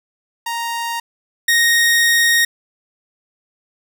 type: tone pair in turn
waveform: sawtooth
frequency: 932.3 / 1864.6 Hz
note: A#5 / A#6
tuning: 0 / 0 cents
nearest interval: octave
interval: 1200 cents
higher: second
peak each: -17 / -8 dBFS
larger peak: second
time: 0.46-1 / 1.48-2.45 s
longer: second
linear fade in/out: 5 ms
effects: none